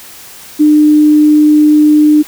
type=tone; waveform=sine; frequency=301.4 Hz; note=D4; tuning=45 cents sharp; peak=-3 dBFS; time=0.59-2.23 s; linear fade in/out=20 ms; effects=white hiss -33 dBFS RMS until 2.27 s